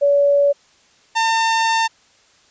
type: tone pair in turn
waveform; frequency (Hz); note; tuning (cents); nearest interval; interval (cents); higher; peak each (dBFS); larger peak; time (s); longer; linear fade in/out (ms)
sine / sawtooth; 569 / 903.1; C#5 / A5; +45 / +45; minor sixth; 800; second; -11; neither; 0.01-0.53 / 1.15-1.88; second; 20
effects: white hiss -54 dBFS RMS until 2.5 s + resampled to 16000 Hz